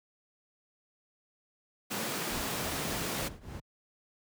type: high-pass noise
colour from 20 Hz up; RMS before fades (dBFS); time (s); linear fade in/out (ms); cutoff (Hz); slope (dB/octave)
pink; -35; 1.9-3.29; 20; 140; 24
type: noise with tremolo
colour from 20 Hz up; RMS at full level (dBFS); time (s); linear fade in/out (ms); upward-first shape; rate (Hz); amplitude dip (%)
brown; -35; 2.3-3.6; 5; triangle; 3.4; 90
effects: high-pass 60 Hz 12 dB/octave